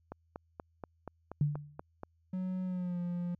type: click train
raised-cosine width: 1 ms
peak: -27 dBFS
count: 9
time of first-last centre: 0.12-2.034 s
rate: 4.18 Hz
type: tone with exponential decay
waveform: sine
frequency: 146.83 Hz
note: D3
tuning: in tune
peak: -23 dBFS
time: 1.41-1.81 s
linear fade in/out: 2 ms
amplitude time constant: 86 ms
type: tone with pitch glide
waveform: triangle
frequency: 185 to 175.32 Hz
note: F#3 to F3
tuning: 0 to +7 cents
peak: -31 dBFS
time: 2.33-3.35 s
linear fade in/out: 5 ms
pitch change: -93 cents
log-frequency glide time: 2.64-2.99 s
effects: added 82 Hz sine -68 dBFS peak until 3.39 s